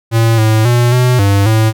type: tone with pitch steps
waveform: square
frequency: 114 / 109.7 / 120.8 / 125.1 / 99.7 / 110.3 Hz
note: A#2 / A2 / B2 / B2 / G2 / A2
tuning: -38 / -5 / -38 / +23 / +30 / +5 cents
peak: -8 dBFS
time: 0.11-1.73 s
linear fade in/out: 50 ms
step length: 270 ms
effects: none